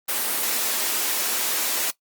white high-pass noise, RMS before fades -24 dBFS, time 0.08-1.91 s, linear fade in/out 10 ms, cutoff 240 Hz, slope 24 dB/octave, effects noise-tail reverb RT60 0.1 s tail -18 dB re dry + Opus 32 kbps

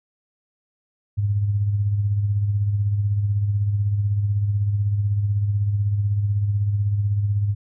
sine tone with tremolo, 102.2 Hz, G#2, 27 cents flat, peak -16 dBFS, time 1.17-7.55 s, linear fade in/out 20 ms, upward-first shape sine, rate 16 Hz, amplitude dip 45%, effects none

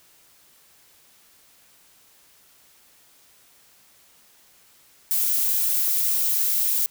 violet noise, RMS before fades -22 dBFS, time 5.11-6.86 s, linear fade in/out 0 ms, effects white hiss -56 dBFS RMS until 6.9 s

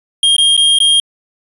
square tone with dropouts, 3226 Hz, G7, 49 cents sharp, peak -8 dBFS, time 0.23-1 s, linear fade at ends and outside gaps 2 ms, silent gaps 0.365-0.382 / 0.567-0.576 / 0.787-0.802 s, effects resampled to 32000 Hz

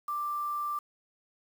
sine tone with quantisation, 1180 Hz, D6, 8 cents sharp, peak -30 dBFS, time 0.08-0.79 s, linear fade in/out 5 ms, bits 8, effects none

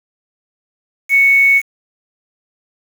sine tone with quantisation, 2217 Hz, C#7, in tune, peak -7 dBFS, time 1.09-1.62 s, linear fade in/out 50 ms, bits 5, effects none

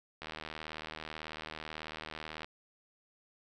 click train, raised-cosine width 0.3 ms, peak -25 dBFS, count 175, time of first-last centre 0.22-2.445 s, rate 78.2 Hz, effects none

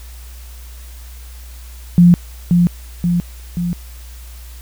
sine tone with echo, 174.6 Hz, F3, in tune, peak -4 dBFS, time 1.98-2.14 s, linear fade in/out 0 ms, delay 530 ms, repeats 3, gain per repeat -4 dB, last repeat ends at 3.73 s, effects added 60 Hz sine -32 dBFS peak until 4.61 s + white hiss -43 dBFS RMS until 4.61 s

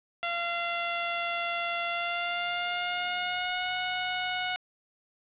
10% pulse tone with pitch glide, 687 to 732.1 Hz, F5 to F#5, -29 to -19 cents, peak -20 dBFS, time 0.23-4.56 s, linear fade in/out 0 ms, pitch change +110 cents, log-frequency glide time 1.88-3.73 s, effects resampled to 8000 Hz + 8-bit

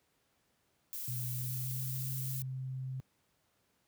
violet noise, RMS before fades -41 dBFS, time 0.93-2.42 s, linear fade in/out 0 ms
sine tone with pitch glide, 123.47 to 130.66 Hz, B2 to C3, 0 to -2 cents, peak -36 dBFS, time 1.08-3 s, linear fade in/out 0 ms, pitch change +98 cents, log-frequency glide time 1.18-2.07 s
effects pink hiss -75 dBFS RMS until 3.87 s + high-pass 80 Hz 12 dB/octave

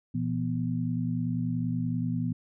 sine tone cluster, 118.3 / 168.7 / 245.8 Hz, A#2 / E3 / B3, +26 / +40 / -8 cents, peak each -31 dBFS, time 0.14-2.33 s, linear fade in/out 10 ms, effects none

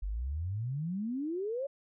sine exponential sweep, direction up, 45.45 to 572 Hz, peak -32 dBFS, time 0.02-1.67 s, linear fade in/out 10 ms, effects none

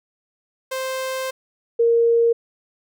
sawtooth / sine tone pair in turn, 523.3 / 465.3 Hz, C5 / A#4, 0 / -3 cents, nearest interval major second, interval 203 cents, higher first, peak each -20 / -13 dBFS, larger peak second, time 0.71-1.31 / 1.79-2.33 s, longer first, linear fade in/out 10 ms, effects none

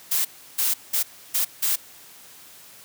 blue noise bursts at uneven times, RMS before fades -22 dBFS, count 5, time 0.11-0.25 / 0.58-0.74 / 0.93-1.03 / 1.34-1.45 / 1.62-1.76 s, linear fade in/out 10 ms, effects white hiss -47 dBFS RMS until 2.84 s + high-pass 80 Hz 12 dB/octave

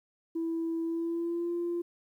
sine tone with pitch glide, 329.6 to 345 Hz, E4 to F4, 0 to -21 cents, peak -28 dBFS, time 0.35-1.82 s, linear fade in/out 10 ms, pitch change +79 cents, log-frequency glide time 0.83-1.52 s, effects tanh soft clip ceiling -26 dBFS + 11-bit

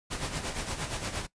pink noise with tremolo, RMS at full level -32 dBFS, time 0.1-1.27 s, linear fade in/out 20 ms, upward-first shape sine, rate 8.6 Hz, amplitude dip 60%, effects noise-tail reverb RT60 0.1 s tail -18 dB re dry + resampled to 22050 Hz

